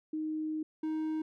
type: tone pair in turn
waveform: sine / triangle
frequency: 311.1 / 313.4 Hz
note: D#4 / D#4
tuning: 0 / +13 cents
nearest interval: unison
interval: 13 cents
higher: second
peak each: -32 / -29 dBFS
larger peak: second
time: 0.13-0.63 / 0.83-1.22 s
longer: first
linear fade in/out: 5 ms
effects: none